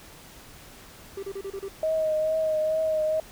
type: tone bursts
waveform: triangle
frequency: 392 Hz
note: G4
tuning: in tune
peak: -29 dBFS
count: 6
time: 1.17-1.684 s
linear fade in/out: 5 ms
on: 59 ms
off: 32 ms
type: tone with vibrato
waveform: sine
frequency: 628 Hz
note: D#5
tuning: 16 cents sharp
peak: -22 dBFS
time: 1.83-3.2 s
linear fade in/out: 2 ms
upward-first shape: triangle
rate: 2.3 Hz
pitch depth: 31 cents each way
effects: pink hiss -48 dBFS RMS until 3.31 s